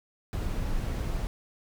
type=noise; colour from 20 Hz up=brown; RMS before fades=-30 dBFS; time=0.33-1.27 s; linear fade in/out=0 ms; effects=none